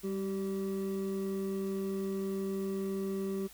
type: tone pair together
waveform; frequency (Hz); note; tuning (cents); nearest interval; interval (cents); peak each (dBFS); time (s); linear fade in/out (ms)
triangle; 196 / 385.7; G3 / G4; 0 / -28; octave; 1172; -33 / -33; 0.03-3.48; 20
effects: added 50 Hz sine -62 dBFS peak until 3.53 s + white hiss -55 dBFS RMS until 3.53 s